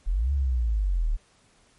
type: linear two-way sweep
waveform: sine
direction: up then down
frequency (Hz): 34.65 to 71.7 to 34.65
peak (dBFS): -21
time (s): 0.06-1.17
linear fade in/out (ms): 20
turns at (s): 0.32
effects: pink hiss -61 dBFS RMS until 1.78 s + MP3 48 kbps